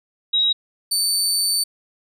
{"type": "tone pair in turn", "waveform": ["sine", "25% pulse"], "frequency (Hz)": [3823, 4546], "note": ["A#7", "C#8"], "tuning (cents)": [43, 43], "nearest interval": "minor third", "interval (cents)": 300, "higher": "second", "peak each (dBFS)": [-15, -13], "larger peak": "second", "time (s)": [[0.33, 0.53], [0.91, 1.64]], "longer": "second", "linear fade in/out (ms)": 10, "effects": []}